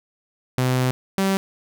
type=tone pair in turn; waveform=sawtooth; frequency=127.7 / 193.58 Hz; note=C3 / G3; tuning=-42 / -21 cents; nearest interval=perfect fifth; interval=721 cents; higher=second; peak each=-14 dBFS; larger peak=neither; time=0.58-0.91 / 1.18-1.37 s; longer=first; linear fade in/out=0 ms; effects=none